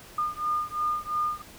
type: beating tone pair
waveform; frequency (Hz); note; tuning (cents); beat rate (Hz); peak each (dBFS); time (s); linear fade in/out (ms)
sine; 1214 / 1216.9; D#6 / D#6; -43 / -39; 2.9; -29; 0.18-1.42; 5
effects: pink hiss -48 dBFS RMS until 1.58 s